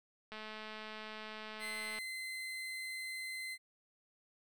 click train, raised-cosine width 0.3 ms, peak -31 dBFS, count 361, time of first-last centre 0.32-1.987 s, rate 216 Hz
35% pulse tone, 2058 Hz, C7, 29 cents flat, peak -39 dBFS, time 1.59-3.58 s, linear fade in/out 50 ms
effects none

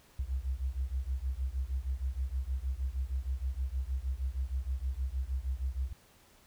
sine beating tone pair, 62.4 / 68.8 Hz, B1 / C#2, +19 / -12 cents, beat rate 6.4 Hz, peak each -34 / -35 dBFS, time 0.19-5.93 s, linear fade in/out 5 ms, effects pink hiss -62 dBFS RMS until 6.46 s

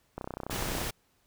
click train, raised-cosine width 1 ms, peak -22 dBFS, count 21, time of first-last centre 0.18-0.815 s, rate 31.5 Hz
pink noise, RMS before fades -34 dBFS, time 0.5-0.91 s, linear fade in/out 10 ms
effects pink hiss -70 dBFS RMS until 1.26 s

